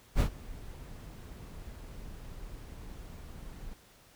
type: noise with ADSR envelope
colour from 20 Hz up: brown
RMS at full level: -22 dBFS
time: 0.15-3.74 s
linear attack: 52 ms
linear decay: 89 ms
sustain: -23 dB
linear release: 6 ms
effects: pink hiss -60 dBFS RMS until 4.15 s